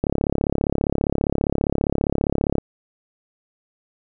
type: click train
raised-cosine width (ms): 2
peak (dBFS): -6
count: 90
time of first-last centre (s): 0.04-2.583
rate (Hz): 35
effects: none